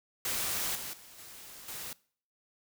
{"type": "noise with level steps", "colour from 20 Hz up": "white", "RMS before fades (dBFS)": [-33, -40, -53, -49, -41], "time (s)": [0.25, 1.93], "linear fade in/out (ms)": 2, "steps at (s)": [0.75, 0.93, 1.18, 1.68], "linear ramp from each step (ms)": 5, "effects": ["noise-tail reverb RT60 0.5 s tail -22 dB re dry"]}